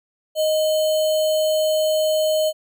sine tone with sample-and-hold, 622.3 Hz, D#5, in tune, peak -16 dBFS, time 0.35-2.53 s, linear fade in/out 50 ms, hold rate 3675 Hz, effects none

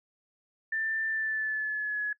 sine tone with pitch glide, 1779 to 1691.8 Hz, A6 to G#6, +19 to +32 cents, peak -28 dBFS, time 0.72-2.13 s, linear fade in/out 5 ms, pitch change -87 cents, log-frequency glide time 1.08-2.01 s, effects noise-tail reverb RT60 0.1 s tail -22 dB re dry

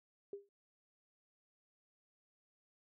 sine tone with exponential decay, 401.5 Hz, G4, 41 cents sharp, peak -39 dBFS, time 0.33-0.49 s, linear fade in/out 2 ms, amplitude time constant 34 ms, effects none

